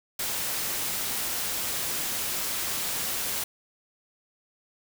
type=noise; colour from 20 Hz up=white; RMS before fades=-30 dBFS; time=0.19-3.44 s; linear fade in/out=5 ms; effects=none